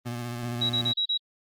25% pulse tone with vibrato, 120 Hz, B2, 49 cents flat, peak -26 dBFS, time 0.05-0.93 s, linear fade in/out 20 ms, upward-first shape sine, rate 15 Hz, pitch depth 33 cents each way
sine tone bursts, 3868 Hz, B7, 37 cents flat, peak -23 dBFS, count 5, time 0.61-1.177 s, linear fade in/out 10 ms, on 87 ms, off 33 ms
effects Opus 24 kbps

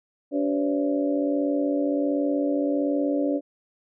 harmonic tone with a mistuned harmonic, 95.7 Hz, G2, 41 cents flat, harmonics 3 / 4 / 5 / 6 / 7, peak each -23 / -33 / -30 / -28 / -38 dBFS, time 0.31-3.41 s, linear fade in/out 50 ms, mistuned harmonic 5, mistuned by +120 cents, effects none

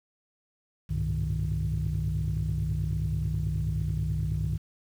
sine tone cluster, 65.6 / 99.4 / 108.7 / 123 / 154.8 Hz, C2 / G2 / A2 / B2 / D#3, +5 / +25 / -21 / -7 / -9 cents, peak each -30 / -31 / -35 / -38 / -29 dBFS, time 0.89-4.58 s, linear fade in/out 20 ms, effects tanh soft clip ceiling -20 dBFS + 9-bit

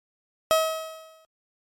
30% pulse tone with exponential decay, 639 Hz, D#5, 46 cents sharp, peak -13 dBFS, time 0.51-1.25 s, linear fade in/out 0 ms, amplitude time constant 160 ms, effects MP3 64 kbps

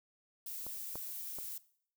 violet noise, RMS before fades -43 dBFS, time 0.46-1.58 s, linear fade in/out 5 ms
clicks, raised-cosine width 1 ms, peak -33 / -30 / -34 dBFS, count 3, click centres 0.666 / 0.956 / 1.386 s
effects noise-tail reverb RT60 0.6 s tail -19 dB re dry

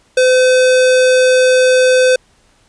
square tone, 510 Hz, C5, 44 cents flat, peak -8 dBFS, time 0.17-2.16 s, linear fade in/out 5 ms, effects pink hiss -53 dBFS RMS until 2.68 s + resampled to 22050 Hz

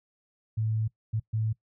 sine tone bursts at uneven times, 110 Hz, A2, in tune, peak -25 dBFS, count 3, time 0.57-0.88 / 1.13-1.2 / 1.33-1.53 s, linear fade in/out 10 ms, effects noise-tail reverb RT60 0.1 s tail -21 dB re dry

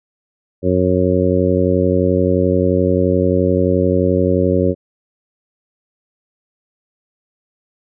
harmonic tone, 91.5 Hz, F#2, 19 cents flat, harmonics 1 / 2 / 3 / 4 / 5 / 6, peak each -19 / -19 / -19 / -19 / -19 / -19 dBFS, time 0.62-4.75 s, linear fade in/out 50 ms, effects none

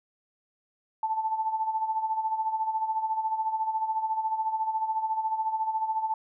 sine tone with tremolo, 880 Hz, A5, in tune, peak -23 dBFS, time 1.03-6.14 s, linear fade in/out 2 ms, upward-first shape sine, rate 14 Hz, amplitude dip 65%, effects none

